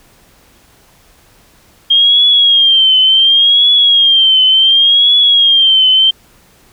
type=tone with vibrato; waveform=sine; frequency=3214 Hz; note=G7; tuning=43 cents sharp; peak=-5 dBFS; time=1.9-6.11 s; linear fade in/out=10 ms; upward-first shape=triangle; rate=0.69 Hz; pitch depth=100 cents each way; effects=pink hiss -47 dBFS RMS until 6.72 s